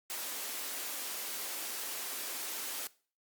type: high-pass noise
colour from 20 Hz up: white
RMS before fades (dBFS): -39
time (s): 0.1-2.87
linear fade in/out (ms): 0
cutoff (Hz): 250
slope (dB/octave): 24
effects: noise-tail reverb RT60 0.4 s tail -20 dB re dry + Opus 48 kbps